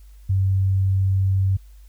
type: tone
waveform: sine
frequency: 96 Hz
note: G2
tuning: 36 cents flat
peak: -16 dBFS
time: 0.29-1.57 s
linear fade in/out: 10 ms
effects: added 50 Hz sine -42 dBFS peak until 1.88 s + white hiss -61 dBFS RMS until 1.88 s